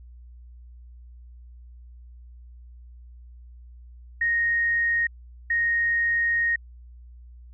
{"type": "tone bursts at uneven times", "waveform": "sine", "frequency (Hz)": 1864, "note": "A#6", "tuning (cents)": -1, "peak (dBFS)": -20, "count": 2, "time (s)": [[4.21, 5.07], [5.5, 6.56]], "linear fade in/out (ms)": 5, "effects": ["added 60 Hz sine -43 dBFS peak until 7.53 s"]}